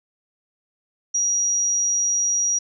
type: tone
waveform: sine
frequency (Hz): 5750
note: F8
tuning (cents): +50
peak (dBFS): -18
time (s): 1.14-2.59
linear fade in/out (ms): 10
effects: none